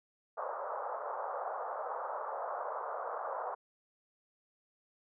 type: band-pass noise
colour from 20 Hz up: pink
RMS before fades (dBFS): -39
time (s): 0.37-3.55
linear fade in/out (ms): 10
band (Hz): 510 to 1300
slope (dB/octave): 48
effects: none